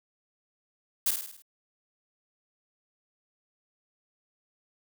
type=noise with echo; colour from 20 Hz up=blue; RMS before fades=-25 dBFS; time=1.06-1.11 s; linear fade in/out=5 ms; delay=52 ms; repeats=6; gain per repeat=-5 dB; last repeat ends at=1.422 s; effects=none